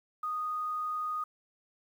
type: tone with quantisation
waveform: sine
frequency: 1239 Hz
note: D#6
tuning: 8 cents flat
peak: -31 dBFS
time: 0.23-1.24 s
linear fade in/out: 5 ms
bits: 10
effects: none